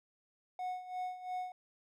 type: tone with tremolo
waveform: triangle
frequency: 733 Hz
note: F#5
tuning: 16 cents flat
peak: -33 dBFS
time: 0.59-1.52 s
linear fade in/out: 2 ms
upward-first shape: sine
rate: 2.9 Hz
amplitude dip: 75%
effects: none